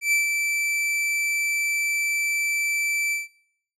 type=tone with ADSR envelope; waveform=45% pulse; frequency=2327 Hz; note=D7; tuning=17 cents flat; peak=-17 dBFS; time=0.01-3.28 s; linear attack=110 ms; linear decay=140 ms; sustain=-5 dB; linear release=160 ms; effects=noise-tail reverb RT60 0.7 s tail -22 dB re dry + low-pass 12000 Hz 12 dB/octave